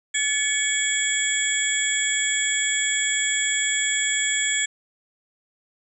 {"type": "tone cluster", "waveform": "sine", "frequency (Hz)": [1722, 2233, 3339, 7260, 7810], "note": ["A6", "C#7", "G#7", "A#8", "B8"], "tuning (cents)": [-38, 12, 9, -47, -20], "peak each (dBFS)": -27, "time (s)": [0.14, 4.66], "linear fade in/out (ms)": 10, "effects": []}